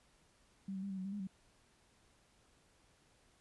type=tone with pitch steps; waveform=sine; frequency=194.2 / 190 / 198.5 / 191.7 / 186.5 / 195.8 / 205.9 / 190 Hz; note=G3 / F#3 / G3 / G3 / F#3 / G3 / G#3 / F#3; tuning=-16 / +46 / +22 / -38 / +14 / -2 / -15 / +46 cents; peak=-39 dBFS; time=0.68-1.272 s; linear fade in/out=5 ms; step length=74 ms; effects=pink hiss -70 dBFS RMS until 3.4 s + resampled to 24000 Hz